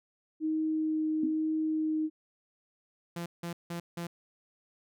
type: tone with vibrato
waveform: sine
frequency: 313.1 Hz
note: D#4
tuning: 11 cents sharp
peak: -27 dBFS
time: 0.4-2.1 s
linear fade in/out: 50 ms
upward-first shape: triangle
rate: 1.1 Hz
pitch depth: 8 cents each way
type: tone with exponential decay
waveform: sine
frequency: 261.6 Hz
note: C4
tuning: in tune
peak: -26 dBFS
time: 1.23-1.39 s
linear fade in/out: 5 ms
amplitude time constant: 33 ms
type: tone bursts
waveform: sawtooth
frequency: 171.1 Hz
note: F3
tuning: 35 cents flat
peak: -31 dBFS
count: 4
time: 3.16-4.07 s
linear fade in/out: 5 ms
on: 100 ms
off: 170 ms
effects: none